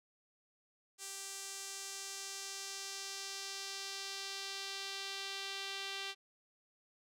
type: tone with band-pass filter sweep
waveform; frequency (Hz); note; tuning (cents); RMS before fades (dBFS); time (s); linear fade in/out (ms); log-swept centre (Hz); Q
sawtooth; 392; G4; 0; -44; 0.98-6.15; 50; 7700 to 3500; 1.6
effects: none